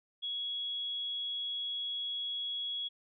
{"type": "tone", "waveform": "sine", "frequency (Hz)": 3340, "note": "G#7", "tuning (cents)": 9, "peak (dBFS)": -34, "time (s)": [0.22, 2.89], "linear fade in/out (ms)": 20, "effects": []}